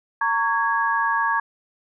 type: tone cluster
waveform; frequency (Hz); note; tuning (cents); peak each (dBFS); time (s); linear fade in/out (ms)
sine; 917 / 1122 / 1655; A#5 / C#6 / G#6; -29 / +21 / -6; -23; 0.21-1.4; 5
effects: none